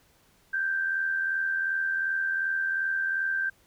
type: tone with amplitude modulation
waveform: sine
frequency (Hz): 1568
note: G6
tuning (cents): 0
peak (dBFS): -23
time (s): 0.53-3.5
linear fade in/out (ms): 10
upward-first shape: sine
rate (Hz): 82.7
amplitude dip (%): 45
effects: pink hiss -63 dBFS RMS until 3.66 s